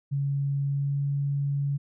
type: tone with pitch glide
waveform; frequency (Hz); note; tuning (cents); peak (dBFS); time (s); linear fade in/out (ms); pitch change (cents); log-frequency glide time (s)
sine; 140 to 141.14; C#3 to C#3; +18 to +32; -24; 0.11-1.78; 20; +14; 0.65-1.04
effects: none